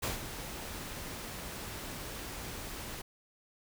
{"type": "noise with ADSR envelope", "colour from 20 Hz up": "pink", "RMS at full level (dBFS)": -33, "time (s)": [0.02, 3.02], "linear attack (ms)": 15, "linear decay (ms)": 150, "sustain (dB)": -9, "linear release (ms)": 9, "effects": []}